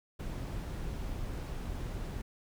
brown noise, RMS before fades -38 dBFS, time 0.19-2.22 s, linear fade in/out 10 ms, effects none

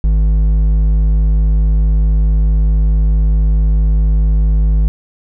sine tone with hard clipping, 52.3 Hz, G#1, 13 cents sharp, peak -10 dBFS, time 0.04-4.88 s, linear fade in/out 0 ms, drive 6 dB, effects none

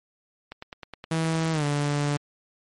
click train, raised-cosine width 0.3 ms, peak -21 dBFS, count 12, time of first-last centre 0.52-1.666 s, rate 9.6 Hz
sawtooth tone with pitch glide, 162.1 to 145.25 Hz, E3 to D3, -29 to -19 cents, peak -19 dBFS, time 1.11-2.17 s, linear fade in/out 5 ms, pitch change -190 cents, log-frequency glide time 1.52-1.64 s
effects MP3 48 kbps

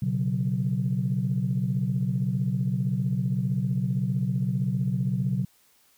sine chord, B suspended second, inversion none, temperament just, 123.47 / 138.9 / 185.21 Hz, B2 / C#3 / F#3, 0 / +4 / +2 cents, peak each -27 dBFS, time 0.02-5.45 s, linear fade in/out 5 ms, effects tanh soft clip ceiling -15 dBFS + white hiss -62 dBFS RMS until 5.97 s

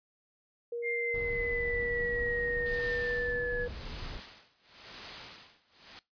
sine tone with pitch glide, 472.8 to 487.2 Hz, A#4 to B4, +24 to -24 cents, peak -33 dBFS, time 0.72-3.68 s, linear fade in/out 5 ms, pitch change +52 cents, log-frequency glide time 1.14-3.5 s
sine linear sweep, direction down, 2117 to 1690 Hz, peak -32 dBFS, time 0.82-3.67 s, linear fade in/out 50 ms
brown noise, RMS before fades -41 dBFS, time 1.14-4.2 s, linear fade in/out 5 ms
white noise with tremolo, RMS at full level -41 dBFS, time 2.66-5.99 s, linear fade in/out 0 ms, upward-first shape sine, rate 0.92 Hz, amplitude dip 95%
effects noise-tail reverb RT60 0.2 s tail -20 dB re dry + resampled to 11025 Hz

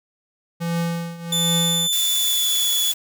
square tone with tremolo, 169.1 Hz, E3, 44 cents sharp, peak -20 dBFS, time 0.6-1.88 s, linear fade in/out 20 ms, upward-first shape triangle, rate 1.3 Hz, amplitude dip 85%
sawtooth tone with pitch glide, 3520 to 3422 Hz, A7 to A7, 0 to -49 cents, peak -16 dBFS, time 1.32-2.92 s, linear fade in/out 5 ms, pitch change -49 cents, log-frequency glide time 1.91-2.7 s
blue noise, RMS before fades -26 dBFS, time 1.92-2.94 s, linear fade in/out 10 ms
effects none

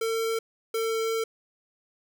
square tone pair in turn, 451.5 / 449.5 Hz, A4 / A4, +45 / +37 cents, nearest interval unison, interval 8 cents, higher first, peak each -26 dBFS, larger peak neither, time 0.01-0.39 / 0.74-1.24 s, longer second, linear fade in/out 5 ms, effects none

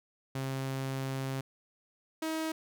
sawtooth tone pair in turn, 133.9 / 318.5 Hz, C3 / D#4, +40 / +41 cents, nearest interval octave + minor third, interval 1501 cents, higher second, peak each -29 / -28 dBFS, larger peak second, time 0.35-1.41 / 2.22-2.52 s, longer first, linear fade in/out 5 ms, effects none

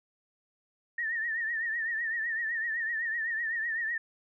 sine tone with vibrato, 1827 Hz, A#6, 35 cents flat, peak -29 dBFS, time 0.98-3.98 s, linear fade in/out 5 ms, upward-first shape triangle, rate 7.9 Hz, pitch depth 95 cents each way, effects none

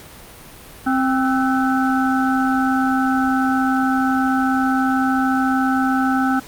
harmonic tone with a mistuned harmonic, 262.8 Hz, C4, 8 cents sharp, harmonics 1 / 3 / 5 / 6, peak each -17 / -22 / -24 / -25 dBFS, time 0.86-6.4 s, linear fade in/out 10 ms, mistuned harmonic 6, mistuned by -77 cents, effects pink hiss -40 dBFS RMS until 6.47 s + Opus 48 kbps

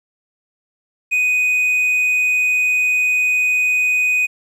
triangle tone, 2493 Hz, D#7, 3 cents sharp, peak -12 dBFS, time 1.11-4.27 s, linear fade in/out 20 ms, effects resampled to 32000 Hz + 9-bit

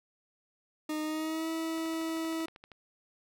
40% pulse tone with pitch glide, 307.5 to 324.5 Hz, D#4 to E4, -20 to -27 cents, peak -31 dBFS, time 0.89-2.46 s, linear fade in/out 5 ms, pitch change +93 cents, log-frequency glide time 1.02-1.49 s
click train, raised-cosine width 0.3 ms, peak -34 dBFS, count 13, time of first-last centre 1.78-2.718 s, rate 12.8 Hz
effects none

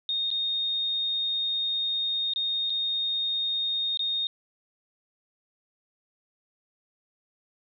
sine tone with dropouts, 3695 Hz, A#7, 16 cents flat, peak -25 dBFS, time 0.09-4.27 s, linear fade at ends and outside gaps 1 ms, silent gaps 0.304-0.313 / 2.336-2.36 / 2.698-2.702 / 3.973-3.993 s, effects none

